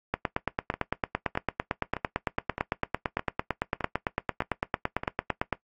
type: two click trains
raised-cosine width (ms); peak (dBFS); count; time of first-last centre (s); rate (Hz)
0.5; -16 / -10; 8 / 49; 0.74-5.034 / 0.14-5.527; 1.63 / 8.91
effects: noise-tail reverb RT60 0.1 s tail -18 dB re dry + AAC 48 kbps